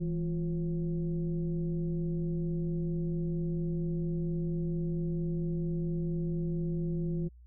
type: tone with frequency modulation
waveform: sine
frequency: 164.81 Hz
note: E3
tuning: in tune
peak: -29 dBFS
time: 0-7.29 s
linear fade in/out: 20 ms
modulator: 187 Hz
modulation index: 0.72
effects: added 60 Hz sine -51 dBFS peak until 7.46 s